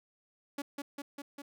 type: tone with echo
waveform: sawtooth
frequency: 283.4 Hz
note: C#4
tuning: 38 cents sharp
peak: -31 dBFS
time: 0.58-0.62 s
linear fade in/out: 5 ms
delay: 200 ms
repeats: 4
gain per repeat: -2 dB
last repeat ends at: 1.42 s
effects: none